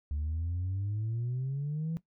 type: exponential sweep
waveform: sine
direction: up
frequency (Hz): 71.9 to 167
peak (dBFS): -29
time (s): 0.11-1.97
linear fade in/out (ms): 0
effects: noise-tail reverb RT60 0.1 s tail -17 dB re dry + tanh soft clip ceiling -28 dBFS